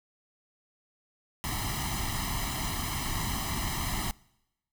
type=noise with comb filter; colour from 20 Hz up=pink; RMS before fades=-32 dBFS; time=1.44-4.11 s; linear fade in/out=0 ms; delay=0.99 ms; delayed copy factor=+0.9; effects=noise-tail reverb RT60 0.9 s tail -24 dB re dry